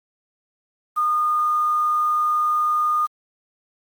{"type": "tone with quantisation", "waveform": "sine", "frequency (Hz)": 1222, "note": "D#6", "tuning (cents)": -32, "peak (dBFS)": -17, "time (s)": [0.96, 3.07], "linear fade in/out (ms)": 20, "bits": 7, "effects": ["Opus 32 kbps"]}